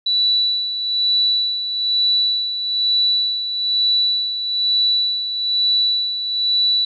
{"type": "tone with tremolo", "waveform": "sine", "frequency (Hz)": 3951, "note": "B7", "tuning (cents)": 0, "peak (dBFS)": -13, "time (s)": [0.06, 6.85], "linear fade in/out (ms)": 5, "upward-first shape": "sine", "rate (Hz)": 1.1, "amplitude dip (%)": 60, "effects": []}